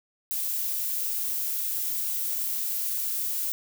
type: noise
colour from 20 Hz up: violet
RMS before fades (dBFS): -29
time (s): 0.31-3.52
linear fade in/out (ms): 0
effects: none